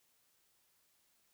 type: silence
effects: white hiss -74 dBFS RMS until 1.33 s